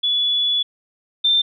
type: tone pair in turn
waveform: sine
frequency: 3420 / 3576 Hz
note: A7 / A7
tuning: -50 / +27 cents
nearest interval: minor second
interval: 77 cents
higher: second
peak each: -16 / -13 dBFS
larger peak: second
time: 0.03-0.63 / 1.24-1.42 s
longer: first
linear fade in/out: 10 ms
effects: none